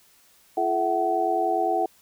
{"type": "tone cluster", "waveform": "sine", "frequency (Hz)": [341.5, 428.6, 665, 755], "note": ["F4", "A4", "E5", "F#5"], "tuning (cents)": [-39, -45, 15, 35], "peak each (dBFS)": [-28, -29, -28, -23], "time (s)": [0.57, 1.86], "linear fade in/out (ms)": 5, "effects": ["white hiss -58 dBFS RMS until 2.01 s"]}